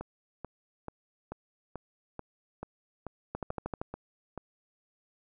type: two click trains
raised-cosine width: 1 ms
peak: -24 / -20 dBFS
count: 11 / 7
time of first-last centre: 0.01-4.377 / 3.35-3.815 s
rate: 2.29 / 12.9 Hz
effects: none